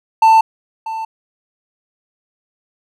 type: tone with echo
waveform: triangle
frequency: 890 Hz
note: A5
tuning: 20 cents sharp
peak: -4 dBFS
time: 0.22-0.41 s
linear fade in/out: 5 ms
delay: 640 ms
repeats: 1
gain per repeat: -15 dB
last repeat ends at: 1.05 s
effects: none